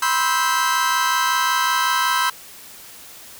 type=chord; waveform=40% pulse; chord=C major seventh; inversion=third; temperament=just; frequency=981.1 / 1046.5 / 1308.1 / 1569.8 Hz; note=B5 / C6 / E6 / G6; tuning=-12 / 0 / -14 / +2 cents; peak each=-22 dBFS; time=0.02-2.3 s; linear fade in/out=5 ms; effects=white hiss -41 dBFS RMS until 3.39 s